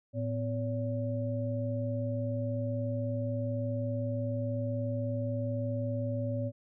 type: tone cluster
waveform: sine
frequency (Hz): 112.5 / 253.5 / 568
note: A2 / B3 / C#5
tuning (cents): +39 / +45 / +42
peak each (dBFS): -32 / -37 / -36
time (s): 0.13-6.52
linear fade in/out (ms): 50
effects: none